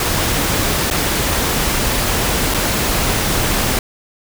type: noise with dropouts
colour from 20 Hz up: pink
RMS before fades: -17 dBFS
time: 0-3.79 s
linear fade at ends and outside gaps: 2 ms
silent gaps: 0.902-0.91 / 2.54-2.544 s
effects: none